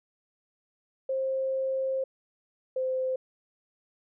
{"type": "tone pair in turn", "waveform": "sine", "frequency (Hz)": [530, 518.2], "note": ["C5", "C5"], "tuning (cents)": [22, -17], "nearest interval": "unison", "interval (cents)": 39, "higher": "first", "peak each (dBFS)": -26, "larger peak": "neither", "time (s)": [[1.09, 2.04], [2.76, 3.16]], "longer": "first", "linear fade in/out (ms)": 5, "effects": []}